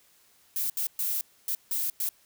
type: noise bursts at uneven times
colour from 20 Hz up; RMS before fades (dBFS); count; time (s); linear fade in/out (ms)
violet; -29; 6; 0.56-0.7 / 0.77-0.87 / 0.99-1.21 / 1.48-1.55 / 1.71-1.9 / 2-2.09; 2
effects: white hiss -62 dBFS RMS until 2.25 s

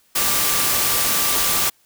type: tone in noise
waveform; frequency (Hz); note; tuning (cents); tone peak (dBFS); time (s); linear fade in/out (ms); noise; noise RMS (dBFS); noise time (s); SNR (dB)
sine; 1175; D6; +1; -30; 0.15-1.7; 10; white; -19; 0.15-1.7; -14
effects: white hiss -59 dBFS RMS until 1.85 s

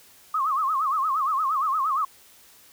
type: tone with vibrato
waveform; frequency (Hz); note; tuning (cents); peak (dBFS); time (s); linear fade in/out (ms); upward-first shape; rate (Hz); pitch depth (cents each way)
sine; 1168; D6; -10; -21; 0.34-2.05; 5; sine; 8.6; 180
effects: white hiss -53 dBFS RMS until 2.72 s

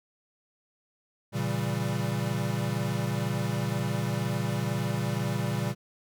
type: chord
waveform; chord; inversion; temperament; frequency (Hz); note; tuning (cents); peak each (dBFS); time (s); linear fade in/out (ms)
square; A# diminished seventh; none; equal; 116.54 / 138.59 / 164.81 / 196; A#2 / C#3 / E3 / G3; 0 / 0 / 0 / 0; -32 / -33 / -36 / -34; 1.32-5.75; 50
effects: none

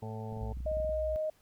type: harmonic tone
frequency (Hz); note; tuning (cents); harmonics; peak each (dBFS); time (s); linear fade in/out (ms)
110; A2; 0; 1 / 2 / 4 / 5 / 6 / 7 / 8; -39 / -44 / -45 / -50 / -52 / -49 / -49; 0.02-0.53; 5
type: clicks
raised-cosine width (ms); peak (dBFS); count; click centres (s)
5; -34; 11; 0.325 / 0.37 / 0.432 / 0.571 / 0.605 / 0.657 / 0.716 / 0.77 / 0.802 / 0.847 / 0.894
type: tone with vibrato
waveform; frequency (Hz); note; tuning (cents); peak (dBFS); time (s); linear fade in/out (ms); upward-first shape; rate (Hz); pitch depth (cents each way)
sine; 61.74; B1; 0; -36; 0.41-1.16; 0; sine; 20; 30
type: tone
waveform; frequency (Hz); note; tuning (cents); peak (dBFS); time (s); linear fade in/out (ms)
sine; 622.3; D#5; 0; -30; 0.66-1.3; 5
effects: pink hiss -67 dBFS RMS until 1.41 s

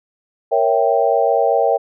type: chord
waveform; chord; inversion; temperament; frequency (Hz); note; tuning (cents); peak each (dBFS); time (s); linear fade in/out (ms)
sine; A# diminished seventh; none; equal; 466.2 / 554.4 / 659.3 / 784; A#4 / C#5 / E5 / G5; 0 / 0 / 0 / 0; -18; 0.51-1.78; 20
effects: none

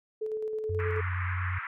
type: tone with tremolo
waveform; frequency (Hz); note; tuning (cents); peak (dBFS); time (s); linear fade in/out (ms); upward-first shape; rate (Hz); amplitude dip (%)
sine; 434; A4; -24; -29; 0.21-1.01; 10; square; 9.3; 30
type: tone with pitch glide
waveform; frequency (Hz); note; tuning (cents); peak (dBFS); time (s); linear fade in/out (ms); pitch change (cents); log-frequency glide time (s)
sine; 91.4 to 90.87; F#2 to F#2; -21 to -31; -29; 0.69-1.59; 10; -10; 0.84-1
type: band-pass noise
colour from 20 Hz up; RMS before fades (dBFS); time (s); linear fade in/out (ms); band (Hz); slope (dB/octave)
pink; -37; 0.79-1.67; 2; 1100 to 2200; 48
effects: none

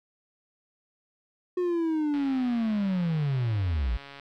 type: linear sweep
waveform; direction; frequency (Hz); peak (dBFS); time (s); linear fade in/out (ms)
triangle; down; 364.3 to 51; -22; 1.57-3.97; 5
type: click train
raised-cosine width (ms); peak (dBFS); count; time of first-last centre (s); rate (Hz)
0.3; -28; 289; 2.14-4.197; 140
effects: none

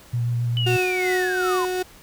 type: tone with vibrato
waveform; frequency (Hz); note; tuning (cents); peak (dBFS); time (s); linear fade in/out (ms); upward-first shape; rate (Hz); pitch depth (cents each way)
sine; 119.5; A#2; +43; -20; 0.13-0.77; 10; triangle; 7.3; 17
type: linear sweep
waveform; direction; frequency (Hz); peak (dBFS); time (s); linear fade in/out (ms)
sine; down; 3000 to 987.8; -24; 0.57-1.65; 0
type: tone with tremolo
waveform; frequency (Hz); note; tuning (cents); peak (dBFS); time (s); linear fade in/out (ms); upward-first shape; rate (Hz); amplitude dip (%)
35% pulse; 366.9; F#4; -15; -18; 0.66-1.83; 10; sine; 2.6; 35
effects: pink hiss -48 dBFS RMS until 2.02 s

